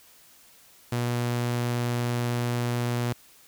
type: tone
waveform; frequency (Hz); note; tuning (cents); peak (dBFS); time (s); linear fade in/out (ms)
sawtooth; 120.6; B2; -41; -21; 0.92-3.13; 5
effects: white hiss -55 dBFS RMS until 3.47 s